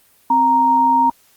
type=tone pair together; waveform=sine; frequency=262 / 932.3 Hz; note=C4 / A#5; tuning=+2 / 0 cents; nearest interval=octave + minor seventh; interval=2198 cents; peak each=-21 / -11 dBFS; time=0.3-1.1 s; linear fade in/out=5 ms; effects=white hiss -54 dBFS RMS until 1.36 s + Opus 32 kbps